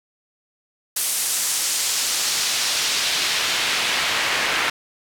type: noise with band-pass filter sweep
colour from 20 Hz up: pink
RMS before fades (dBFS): -22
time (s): 0.96-4.7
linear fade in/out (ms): 5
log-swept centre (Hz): 10000 to 2000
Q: 0.94
effects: none